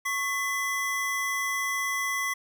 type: tone pair together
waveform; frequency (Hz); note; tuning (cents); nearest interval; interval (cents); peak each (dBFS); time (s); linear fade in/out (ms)
square; 1104.1 / 2011; C#6 / B6; -7 / +31; minor seventh; 1038; -32 / -29; 0.05-2.34; 10
effects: none